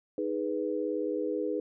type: chord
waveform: sine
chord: G# minor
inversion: second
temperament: equal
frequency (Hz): 311.1 / 415.3 / 493.9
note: D#4 / G#4 / B4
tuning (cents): 0 / 0 / 0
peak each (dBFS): -33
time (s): 0.18-1.6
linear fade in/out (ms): 2
effects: none